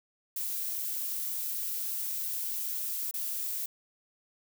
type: noise with dropouts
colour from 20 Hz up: violet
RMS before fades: -34 dBFS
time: 0.36-3.66 s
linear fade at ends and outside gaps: 5 ms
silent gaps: 3.112-3.139 s
effects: none